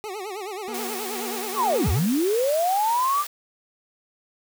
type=tone with vibrato; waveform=25% pulse; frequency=399.2 Hz; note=G4; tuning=32 cents sharp; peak=-27 dBFS; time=0.04-1.99 s; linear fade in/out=0 ms; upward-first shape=sine; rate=9.4 Hz; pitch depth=160 cents each way
type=tone with tremolo; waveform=sawtooth; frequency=238 Hz; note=A#3; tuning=36 cents sharp; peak=-29 dBFS; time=0.68-2.06 s; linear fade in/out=0 ms; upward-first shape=sine; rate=2.1 Hz; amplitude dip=50%
type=high-pass noise; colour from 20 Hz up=white; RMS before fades=-34 dBFS; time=0.74-3.27 s; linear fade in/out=5 ms; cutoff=400 Hz; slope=96 dB/octave
type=linear two-way sweep; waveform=sine; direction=down then up; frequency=1209 to 61.74 to 1209 Hz; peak=-19 dBFS; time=1.55-3.25 s; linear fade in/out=50 ms; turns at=1.89 s
effects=none